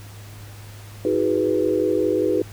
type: chord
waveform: sine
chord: G# minor seventh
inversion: second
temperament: equal with one note detuned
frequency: 318 / 370 / 415.3 / 493.9 Hz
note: D#4 / F#4 / G#4 / B4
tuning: +38 / 0 / 0 / 0 cents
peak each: -23 dBFS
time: 1.05-2.42 s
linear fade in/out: 2 ms
effects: added 103 Hz sine -38 dBFS peak until 2.52 s + pink hiss -45 dBFS RMS until 2.52 s